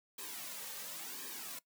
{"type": "noise with flanger", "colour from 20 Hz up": "white", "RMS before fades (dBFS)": -45, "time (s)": [0.18, 1.59], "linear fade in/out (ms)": 5, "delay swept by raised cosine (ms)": [1.4, 3], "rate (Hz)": 0.94, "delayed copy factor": -0.75, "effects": ["noise-tail reverb RT60 0.1 s tail -19 dB re dry", "high-pass 200 Hz 12 dB/octave"]}